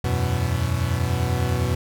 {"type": "chord", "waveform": "40% pulse", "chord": "E suspended second", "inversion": "none", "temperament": "equal", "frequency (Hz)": [82.41, 92.5, 123.47], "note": ["E2", "F#2", "B2"], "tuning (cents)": [0, 0, 0], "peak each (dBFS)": [-25, -24, -23], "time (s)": [0.04, 1.75], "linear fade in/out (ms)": 5, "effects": []}